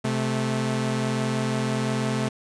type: tone pair together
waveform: sawtooth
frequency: 129.68 / 218.1 Hz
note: C3 / A3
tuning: -15 / -15 cents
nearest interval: major sixth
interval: 900 cents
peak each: -22 / -22 dBFS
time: 0.04-2.29 s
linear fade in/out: 10 ms
effects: resampled to 22050 Hz